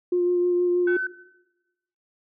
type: tone with vibrato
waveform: sine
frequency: 354.4 Hz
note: F4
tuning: 25 cents sharp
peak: -18 dBFS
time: 0.12-0.97 s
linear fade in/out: 5 ms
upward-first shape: sine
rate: 6.3 Hz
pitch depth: 13 cents each way
type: tone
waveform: sine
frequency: 1517 Hz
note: F#6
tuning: 43 cents sharp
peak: -24 dBFS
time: 0.87-1.07 s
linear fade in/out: 5 ms
effects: noise-tail reverb RT60 1.0 s tail -18 dB re dry + tanh soft clip ceiling -12 dBFS